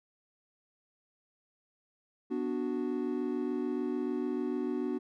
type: chord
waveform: triangle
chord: B minor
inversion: none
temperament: equal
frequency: 246.9 / 293.7 / 370 Hz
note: B3 / D4 / F#4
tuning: 0 / 0 / 0 cents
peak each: -33 dBFS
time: 2.3-4.99 s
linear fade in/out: 20 ms
effects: none